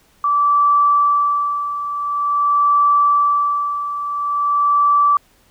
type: tone with tremolo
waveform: sine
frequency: 1160 Hz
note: D6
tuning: 22 cents flat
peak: -10 dBFS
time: 0.24-5.17 s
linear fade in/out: 2 ms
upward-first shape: sine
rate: 0.47 Hz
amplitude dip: 70%
effects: pink hiss -55 dBFS RMS until 5.5 s